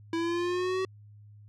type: linear sweep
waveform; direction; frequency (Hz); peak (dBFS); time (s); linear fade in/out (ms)
square; up; 328.7 to 380; -28; 0.13-0.85; 2
effects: added 104 Hz sine -49 dBFS peak until 1.48 s + low-pass 5000 Hz 12 dB/octave